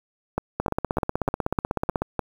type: two click trains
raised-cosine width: 1 ms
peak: -9 / -9 dBFS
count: 24 / 7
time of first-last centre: 0.6-2.02 / 0.38-2.193 s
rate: 16.2 / 3.31 Hz
effects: 7-bit